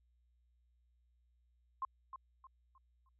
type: tone with echo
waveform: sine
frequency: 1059 Hz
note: C6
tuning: 21 cents sharp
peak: -35 dBFS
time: 1.82-1.85 s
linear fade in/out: 2 ms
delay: 310 ms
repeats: 4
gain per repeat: -9 dB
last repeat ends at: 3.09 s
effects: added 60 Hz sine -70 dBFS peak until 3.19 s